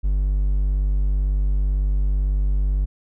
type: tone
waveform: triangle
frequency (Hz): 49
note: G1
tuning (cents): 0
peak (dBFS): -15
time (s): 0.03-2.86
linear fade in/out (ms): 20
effects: none